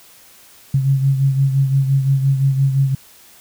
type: beating tone pair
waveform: sine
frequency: 135.5 / 141.3 Hz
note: C#3 / C#3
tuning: -39 / +34 cents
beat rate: 5.8 Hz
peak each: -13 / -21 dBFS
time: 0.74-2.95 s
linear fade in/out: 5 ms
effects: white hiss -46 dBFS RMS until 3.4 s